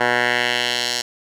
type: tone with band-pass filter sweep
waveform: 10% pulse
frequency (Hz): 121.8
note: B2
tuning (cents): -24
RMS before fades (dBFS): -20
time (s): 0-1.02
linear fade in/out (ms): 10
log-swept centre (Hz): 1300 to 5200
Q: 1.5
effects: none